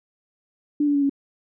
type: tone with pitch steps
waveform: sine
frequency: 293.7 / 288.5 / 283.4 / 278.3 Hz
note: D4 / D4 / C#4 / C#4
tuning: 0 / -31 / +38 / +7 cents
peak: -17 dBFS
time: 0.8-1.096 s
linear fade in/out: 5 ms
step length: 74 ms
effects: none